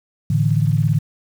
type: chord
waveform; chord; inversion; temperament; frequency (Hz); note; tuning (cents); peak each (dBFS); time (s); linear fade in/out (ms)
sine; A suspended fourth; none; equal; 110 / 146.83 / 164.81; A2 / D3 / E3; 0 / 0 / 0; -18 / -17 / -21; 0.3-0.99; 5
effects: 7-bit